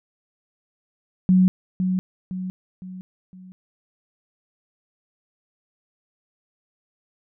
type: tone with echo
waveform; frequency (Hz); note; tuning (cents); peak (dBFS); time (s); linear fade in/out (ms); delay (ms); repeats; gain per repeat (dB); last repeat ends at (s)
sine; 185; F#3; 0; -12; 1.29-1.48; 0; 510; 4; -7; 3.52
effects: none